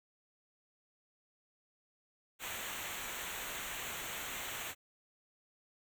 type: noise with comb filter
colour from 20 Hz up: pink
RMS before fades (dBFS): -42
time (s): 2.39-4.75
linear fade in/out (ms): 50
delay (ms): 0.2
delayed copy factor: -0.8
effects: none